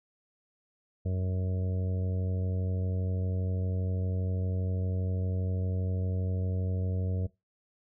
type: harmonic tone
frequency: 92.5 Hz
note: F#2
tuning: in tune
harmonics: 1 / 2 / 3 / 4 / 5 / 6 / 7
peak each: -28 / -37 / -46 / -48 / -42 / -48 / -49 dBFS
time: 1.05-7.27 s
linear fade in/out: 10 ms
effects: noise-tail reverb RT60 0.2 s tail -19 dB re dry